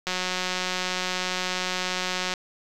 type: click train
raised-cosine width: 0.2 ms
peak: -10 dBFS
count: 416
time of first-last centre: 0.07-2.338 s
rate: 183 Hz
effects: 8-bit